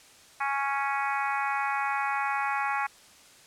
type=harmonic tone; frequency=277.2 Hz; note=C#4; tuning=in tune; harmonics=3 / 4 / 5 / 6 / 7 / 8 / 9; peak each=-30 / -32 / -34 / -36 / -37 / -38 / -39 dBFS; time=0.4-2.87 s; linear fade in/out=10 ms; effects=white hiss -54 dBFS RMS until 3.46 s + low-pass 9000 Hz 12 dB/octave